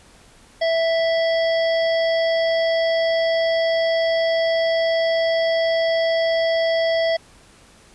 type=harmonic tone; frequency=659.3 Hz; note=E5; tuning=in tune; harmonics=1 / 3 / 5 / 7 / 8; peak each=-17 / -27 / -31 / -34 / -35 dBFS; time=0.61-7.17 s; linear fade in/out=10 ms; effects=pink hiss -50 dBFS RMS until 7.94 s + resampled to 24000 Hz